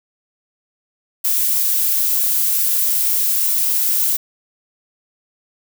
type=noise; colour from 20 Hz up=violet; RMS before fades=-17 dBFS; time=1.24-4.17 s; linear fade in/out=10 ms; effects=none